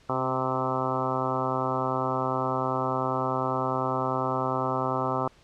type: harmonic tone with a mistuned harmonic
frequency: 130 Hz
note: C3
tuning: 11 cents flat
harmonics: 1 / 2 / 3 / 4 / 5 / 6 / 7 / 8 / 9 / 10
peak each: -34 / -34 / -34 / -34 / -34 / -34 / -34 / -34 / -34 / -34 dBFS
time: 0.09-5.28 s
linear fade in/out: 5 ms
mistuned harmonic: 2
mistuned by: +18 cents
effects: pink hiss -58 dBFS RMS until 5.43 s + low-pass 6000 Hz 12 dB/octave